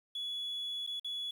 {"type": "tone with dropouts", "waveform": "triangle", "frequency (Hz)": 3395, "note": "G#7", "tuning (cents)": 37, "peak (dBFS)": -33, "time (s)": [0.15, 1.31], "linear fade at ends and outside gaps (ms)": 5, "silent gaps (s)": [[0.866, 0.873], [0.998, 1.045]], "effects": ["tanh soft clip ceiling -32 dBFS", "10-bit"]}